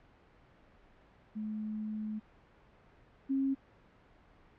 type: tone pair in turn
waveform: sine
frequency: 214.6 / 270.4 Hz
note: A3 / C#4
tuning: -43 / -43 cents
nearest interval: major third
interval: 400 cents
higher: second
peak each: -35 / -28 dBFS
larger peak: second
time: 1.35-2.2 / 3.29-3.55 s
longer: first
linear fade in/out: 20 ms
effects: pink hiss -62 dBFS RMS until 4.58 s + low-pass 2000 Hz 12 dB/octave